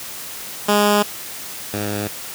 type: tone pair in turn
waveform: 10% pulse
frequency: 206.7 / 103.54 Hz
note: G#3 / G#2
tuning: -8 / -5 cents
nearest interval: octave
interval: 1197 cents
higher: first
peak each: -5 / -14 dBFS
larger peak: first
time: 0.68-1.03 / 1.73-2.08 s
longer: neither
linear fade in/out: 10 ms
effects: white hiss -32 dBFS RMS until 2.34 s + high-pass 60 Hz 12 dB/octave